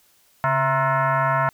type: tone with frequency modulation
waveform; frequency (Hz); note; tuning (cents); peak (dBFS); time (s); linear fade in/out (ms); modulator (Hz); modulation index
sine; 138.59; C#3; 0; -17; 0.44-1.49; 0; 400; 3.7
effects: white hiss -59 dBFS RMS until 1.53 s